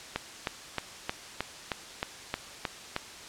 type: click train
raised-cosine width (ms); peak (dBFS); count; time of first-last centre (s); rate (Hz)
0.3; -13; 10; 0.16-2.964; 3.21
effects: white hiss -45 dBFS RMS until 3.28 s + low-pass 7000 Hz 12 dB/octave